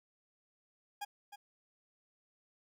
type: tone with echo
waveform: 40% pulse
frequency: 818 Hz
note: G#5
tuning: 26 cents flat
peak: -37 dBFS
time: 1.01-1.05 s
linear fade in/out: 10 ms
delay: 310 ms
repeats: 1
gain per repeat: -10 dB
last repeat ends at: 1.36 s
effects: none